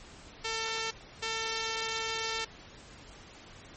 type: tone bursts at uneven times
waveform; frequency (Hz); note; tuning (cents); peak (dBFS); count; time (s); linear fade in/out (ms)
5% pulse; 448.2; A4; +32; -20; 2; 0.44-0.91 / 1.22-2.45; 10
effects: pink hiss -51 dBFS RMS until 3.76 s + MP3 32 kbps

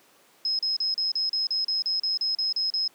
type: tone bursts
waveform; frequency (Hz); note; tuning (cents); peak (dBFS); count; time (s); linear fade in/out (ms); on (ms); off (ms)
sine; 5130; E8; -48; -23; 14; 0.45-2.878; 2; 140; 36
effects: pink hiss -58 dBFS RMS until 2.94 s + high-pass 300 Hz 12 dB/octave

